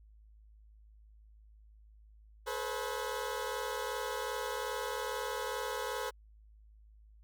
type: tone cluster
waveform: 20% pulse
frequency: 428.5 / 491.5 / 534 Hz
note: A4 / B4 / C5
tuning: -46 / -8 / +35 cents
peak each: -35 / -34 / -36 dBFS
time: 2.46-6.11 s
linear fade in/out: 20 ms
effects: added 53 Hz sine -56 dBFS peak until 7.23 s